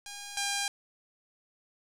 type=tone pair in turn; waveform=5% pulse; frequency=812 / 803.6 Hz; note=G#5 / G5; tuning=-39 / +43 cents; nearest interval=unison; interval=18 cents; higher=first; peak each=-28 / -17 dBFS; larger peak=second; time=0.06-0.37 / 0.37-0.68 s; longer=neither; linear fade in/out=2 ms; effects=low-pass 10000 Hz 12 dB/octave + 9-bit